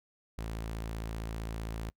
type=tone; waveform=sawtooth; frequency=55.4 Hz; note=A1; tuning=13 cents sharp; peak=-32 dBFS; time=0.38-1.9 s; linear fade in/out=0 ms; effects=noise-tail reverb RT60 0.1 s tail -25 dB re dry